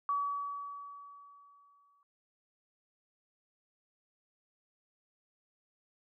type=tone with exponential decay; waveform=sine; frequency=1139 Hz; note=C#6; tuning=47 cents sharp; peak=-28 dBFS; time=0.09-2.03 s; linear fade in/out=1 ms; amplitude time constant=420 ms; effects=none